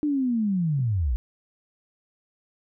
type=linear sweep; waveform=sine; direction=down; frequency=304.1 to 51.91 Hz; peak=-21 dBFS; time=0.03-1.16 s; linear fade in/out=0 ms
type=tone with exponential decay; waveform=sine; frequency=179.1 Hz; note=F3; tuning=44 cents sharp; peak=-31 dBFS; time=0.79-0.95 s; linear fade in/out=2 ms; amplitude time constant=33 ms
effects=none